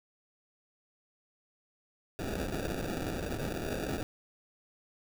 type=noise with sample-and-hold; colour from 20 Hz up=white; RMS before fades=-35 dBFS; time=2.19-4.03 s; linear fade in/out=0 ms; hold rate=1050 Hz; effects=none